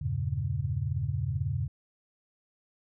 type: chord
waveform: sine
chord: E diminished seventh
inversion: none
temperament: equal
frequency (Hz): 82.41 / 98 / 116.54 / 138.59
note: E2 / G2 / Bb2 / Db3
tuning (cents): 0 / 0 / 0 / 0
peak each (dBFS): -35 / -33 / -34 / -32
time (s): 0.01-1.68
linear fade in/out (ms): 10
effects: none